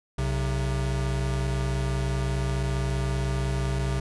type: tone pair together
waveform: square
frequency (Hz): 62.6 / 132.54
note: B1 / C3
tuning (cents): +24 / +23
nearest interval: octave + minor second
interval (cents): 1299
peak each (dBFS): -28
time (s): 0.18-4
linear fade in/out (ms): 5
effects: resampled to 24000 Hz